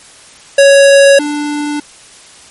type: tone pair in turn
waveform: square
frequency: 556 / 294.5 Hz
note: C#5 / D4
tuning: +5 / +5 cents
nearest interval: major seventh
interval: 1100 cents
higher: first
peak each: -3 / -15 dBFS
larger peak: first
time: 0.58-1.19 / 1.19-1.8 s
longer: neither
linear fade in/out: 5 ms
effects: white hiss -38 dBFS RMS until 2.5 s + MP3 48 kbps